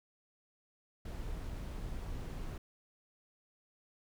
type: noise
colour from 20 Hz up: brown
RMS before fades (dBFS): -41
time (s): 1.05-2.58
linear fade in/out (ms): 5
effects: none